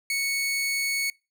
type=tone; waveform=sawtooth; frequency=2215 Hz; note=C#7; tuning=2 cents flat; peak=-21 dBFS; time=0.1-1.1 s; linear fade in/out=2 ms; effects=noise-tail reverb RT60 0.3 s tail -26 dB re dry